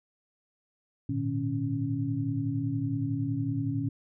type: tone cluster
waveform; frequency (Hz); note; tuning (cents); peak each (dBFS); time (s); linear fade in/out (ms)
sine; 107.3 / 118.1 / 152.2 / 276.8; A2 / A#2 / D#3 / C#4; -43 / +23 / -38 / -2; -37 / -31 / -35 / -31; 1.09-3.89; 5
effects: none